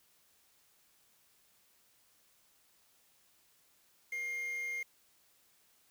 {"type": "tone with quantisation", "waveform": "triangle", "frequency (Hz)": 2123, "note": "C7", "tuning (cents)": 25, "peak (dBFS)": -34, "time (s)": [4.12, 4.83], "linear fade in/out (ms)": 5, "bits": 9, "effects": ["white hiss -69 dBFS RMS until 5.9 s"]}